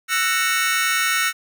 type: chord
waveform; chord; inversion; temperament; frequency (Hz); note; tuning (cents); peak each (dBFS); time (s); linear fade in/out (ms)
sawtooth; F# dominant seventh; third; just; 1332 / 1480 / 1850 / 2220; E6 / F#6 / A#6 / C#7; +18 / 0 / -14 / +2; -20; 0.08-1.33; 50
effects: none